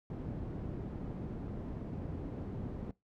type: low-pass noise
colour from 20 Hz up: white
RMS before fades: -41 dBFS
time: 0.1-2.91 s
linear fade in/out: 2 ms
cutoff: 240 Hz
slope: 12 dB/octave
effects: noise-tail reverb RT60 0.2 s tail -21 dB re dry